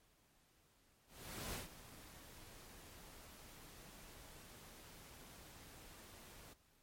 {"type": "noise with ADSR envelope", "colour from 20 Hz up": "pink", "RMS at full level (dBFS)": -44, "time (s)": [1.07, 6.54], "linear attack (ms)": 470, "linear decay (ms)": 140, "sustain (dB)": -14, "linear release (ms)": 13, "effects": ["pink hiss -73 dBFS RMS until 6.82 s", "MP3 64 kbps"]}